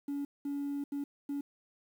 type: tone bursts at uneven times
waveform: triangle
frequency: 283.7 Hz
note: C#4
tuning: 40 cents sharp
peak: -30 dBFS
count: 4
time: 0.08-0.25 / 0.45-0.84 / 0.92-1.04 / 1.29-1.41 s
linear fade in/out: 5 ms
effects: tanh soft clip ceiling -29 dBFS + 10-bit